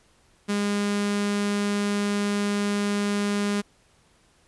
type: tone with notch filter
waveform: sawtooth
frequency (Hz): 204.1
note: G#3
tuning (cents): -30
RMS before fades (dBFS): -25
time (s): 0.48-3.62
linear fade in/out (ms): 20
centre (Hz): 720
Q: 1.9
effects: pink hiss -61 dBFS RMS until 4.47 s + resampled to 24000 Hz